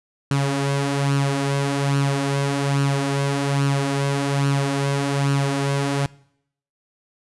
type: tone with flanger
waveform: sawtooth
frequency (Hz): 139.6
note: C#3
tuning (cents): +13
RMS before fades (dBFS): -21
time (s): 0.31-6.06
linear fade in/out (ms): 2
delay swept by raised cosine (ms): 0.7 to 5.3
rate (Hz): 1.2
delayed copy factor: +0.55
effects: noise-tail reverb RT60 0.7 s tail -22 dB re dry + resampled to 24000 Hz